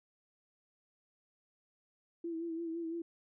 sine tone with vibrato, 331.9 Hz, E4, 12 cents sharp, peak -36 dBFS, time 2.24-3.02 s, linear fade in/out 5 ms, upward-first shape sine, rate 5.9 Hz, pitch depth 43 cents each way, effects none

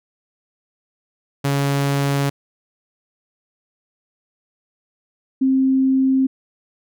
sawtooth / sine tone pair in turn, 140.2 / 264.7 Hz, C#3 / C4, +20 / +20 cents, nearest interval major seventh, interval 1100 cents, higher second, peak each -13 dBFS, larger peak neither, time 1.44-2.3 / 5.41-6.27 s, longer neither, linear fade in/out 10 ms, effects none

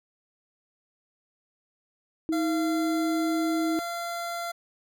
sine tone with pitch glide, 319.5 to 321.7 Hz, D#4 to E4, +46 to -42 cents, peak -24 dBFS, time 2.29-3.79 s, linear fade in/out 0 ms, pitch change +12 cents, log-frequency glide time 2.55-3.58 s
25% pulse tone, 687 Hz, F5, 29 cents flat, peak -27 dBFS, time 2.32-4.52 s, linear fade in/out 10 ms
effects none

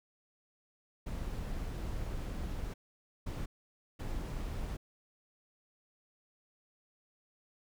brown noise bursts at uneven times, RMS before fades -38 dBFS, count 3, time 1.06-2.74 / 3.26-3.46 / 3.99-4.77 s, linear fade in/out 10 ms, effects none

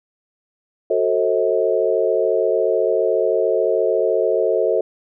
sine chord, F# diminished seventh, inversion none, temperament just, 370 / 444 / 532.8 / 639.4 Hz, F#4 / A4 / C5 / Eb5, 0 / +16 / +31 / +47 cents, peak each -22 / -19 / -21 / -21 dBFS, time 0.9-4.81 s, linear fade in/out 5 ms, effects none

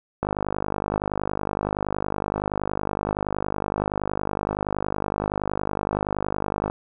click train, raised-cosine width 1 ms, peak -10 dBFS, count 329, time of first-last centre 0.23-6.699 s, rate 50.7 Hz, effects none

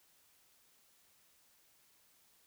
silence, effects white hiss -69 dBFS RMS until 2.46 s

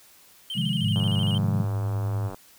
triangle tone with vibrato, 3001 Hz, F#7, 24 cents sharp, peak -28 dBFS, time 0.5-1.38 s, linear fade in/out 2 ms, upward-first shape square, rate 13 Hz, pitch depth 66 cents each way
sine chord, F minor seventh, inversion second, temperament equal, 130.81 / 155.56 / 174.61 / 207.7 Hz, C3 / Eb3 / F3 / Ab3, 0 / 0 / 0 / 0 cents, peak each -29 dBFS, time 0.55-1.65 s, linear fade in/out 20 ms
sine tone with pitch glide, 106.5 to 105.34 Hz, G#2 to G#2, +44 to +25 cents, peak -24 dBFS, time 0.8-2.31 s, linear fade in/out 50 ms, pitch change -19 cents, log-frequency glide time 1.07-1.12 s
click train, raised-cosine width 1 ms, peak -23 dBFS, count 133, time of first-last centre 0.96-2.345 s, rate 95.3 Hz
effects white hiss -54 dBFS RMS until 2.58 s

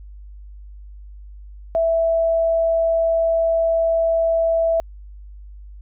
sine tone, 659.3 Hz, E5, in tune, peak -15 dBFS, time 1.75-4.8 s, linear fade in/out 0 ms, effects added 50 Hz sine -36 dBFS peak until 5.81 s

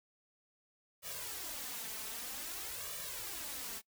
white noise with flanger, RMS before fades -43 dBFS, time 1.02-3.82 s, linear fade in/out 50 ms, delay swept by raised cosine 1.7 to 4.6 ms, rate 0.52 Hz, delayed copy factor +0.75, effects noise-tail reverb RT60 0.1 s tail -22 dB re dry

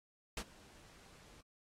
pink noise with ADSR envelope, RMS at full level -37 dBFS, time 0.37-1.41 s, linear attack 4 ms, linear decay 59 ms, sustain -24 dB, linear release 3 ms, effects low-pass 9000 Hz 12 dB/octave + AAC 48 kbps

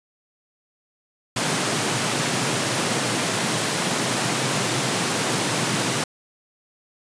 pink high-pass noise, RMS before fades -23 dBFS, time 1.36-6.04 s, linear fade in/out 5 ms, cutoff 110 Hz, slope 96 dB/octave, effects resampled to 22050 Hz

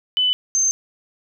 sine tone pair in turn, 3002 / 6283 Hz, F#7 / G8, +24 / +3 cents, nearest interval octave + minor second, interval 1279 cents, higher second, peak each -15 dBFS, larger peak neither, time 0.17-0.33 / 0.55-0.71 s, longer neither, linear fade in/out 0 ms, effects none

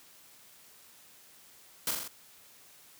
white noise with echo, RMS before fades -30 dBFS, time 1.87-1.91 s, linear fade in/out 2 ms, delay 42 ms, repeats 4, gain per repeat -3 dB, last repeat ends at 2.078 s, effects white hiss -57 dBFS RMS until 2.99 s + high-pass 80 Hz 12 dB/octave

